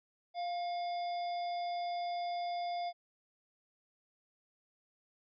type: harmonic tone with a mistuned harmonic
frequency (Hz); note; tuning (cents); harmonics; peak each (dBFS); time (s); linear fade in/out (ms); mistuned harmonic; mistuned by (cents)
698.5; F5; 0; 1 / 3 / 5 / 7; -34 / -50 / -51 / -51; 0.34-2.93; 50; 3; +50
effects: MP3 64 kbps